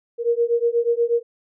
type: beating tone pair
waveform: sine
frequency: 466.2 / 474.5 Hz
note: A#4 / A#4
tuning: 0 / +31 cents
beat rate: 8.3 Hz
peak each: -20 dBFS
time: 0.18-1.23 s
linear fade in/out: 50 ms
effects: none